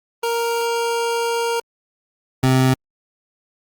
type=tone pair in turn; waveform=25% pulse; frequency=466.2 / 130.3 Hz; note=A#4 / C3; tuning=0 / -7 cents; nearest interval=octave + minor seventh; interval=2207 cents; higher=first; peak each=-15 / -9 dBFS; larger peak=second; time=0.23-1.6 / 2.43-2.74 s; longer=first; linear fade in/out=5 ms; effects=Opus 24 kbps